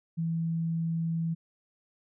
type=tone; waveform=sine; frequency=164.81 Hz; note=E3; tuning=in tune; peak=-27 dBFS; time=0.17-1.35 s; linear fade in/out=20 ms; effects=none